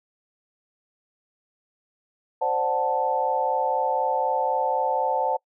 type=chord; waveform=sine; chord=D dominant seventh; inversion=third; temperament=equal; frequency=523.3 / 587.3 / 740 / 880 Hz; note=C5 / D5 / F#5 / A5; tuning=0 / 0 / 0 / 0 cents; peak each=-27 / -30 / -27 / -24 dBFS; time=2.41-5.37 s; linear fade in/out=10 ms; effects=noise-tail reverb RT60 0.1 s tail -25 dB re dry

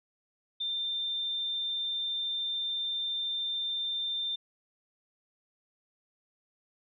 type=tone; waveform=sine; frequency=3587 Hz; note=A7; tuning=33 cents sharp; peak=-30 dBFS; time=0.6-4.36 s; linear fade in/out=10 ms; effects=none

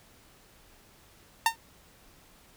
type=tone with exponential decay; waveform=sawtooth; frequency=910 Hz; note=A#5; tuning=42 cents flat; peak=-13 dBFS; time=1.46-1.56 s; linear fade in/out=2 ms; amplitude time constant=21 ms; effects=pink hiss -58 dBFS RMS until 2.56 s

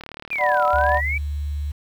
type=click train; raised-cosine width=0.3 ms; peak=-19 dBFS; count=37; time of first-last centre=0.01-0.973 s; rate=37.4 Hz
type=exponential two-way sweep; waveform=sine; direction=down then up; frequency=2489 to 1277 to 2346 Hz; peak=-22 dBFS; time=0.31-1.18 s; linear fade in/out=5 ms; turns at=0.66 s
type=chord; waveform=sine; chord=B minor; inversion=first; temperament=just; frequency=592.7 / 740.8 / 987.8 Hz; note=D5 / F#5 / B5; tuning=+16 / +2 / 0 cents; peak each=-21 dBFS; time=0.38-1.01 s; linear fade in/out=50 ms
type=tone with pitch glide; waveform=sine; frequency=71.5 to 73.04 Hz; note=D2 to D2; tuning=-46 to -9 cents; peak=-23 dBFS; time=0.73-1.72 s; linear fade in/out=10 ms; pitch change=+37 cents; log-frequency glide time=0.89-1.05 s
effects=8-bit

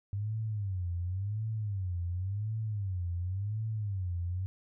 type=tone with vibrato; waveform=sine; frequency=98 Hz; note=G2; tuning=in tune; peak=-31 dBFS; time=0.13-4.46 s; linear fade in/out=0 ms; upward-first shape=sine; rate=0.92 Hz; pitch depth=210 cents each way; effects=none

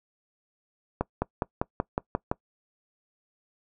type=accelerating click train; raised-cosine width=1 ms; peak=-11 dBFS; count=8; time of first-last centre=1.01-2.315 s; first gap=210 ms; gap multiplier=0.96; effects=noise-tail reverb RT60 0.1 s tail -23 dB re dry

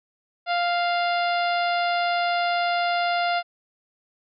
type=harmonic tone; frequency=698 Hz; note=F5; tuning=1 cent flat; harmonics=1 / 2 / 3 / 4 / 5 / 6 / 7; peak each=-22 / -28 / -32 / -34 / -36 / -38 / -39 dBFS; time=0.46-3.43 s; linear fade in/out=50 ms; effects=none

